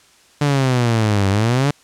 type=exponential two-way sweep; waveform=sawtooth; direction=down then up; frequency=148.1 to 96 to 148.1 Hz; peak=-10 dBFS; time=0.41-1.71 s; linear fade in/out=5 ms; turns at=1.29 s; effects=white hiss -51 dBFS RMS until 1.83 s + low-pass 8000 Hz 12 dB/octave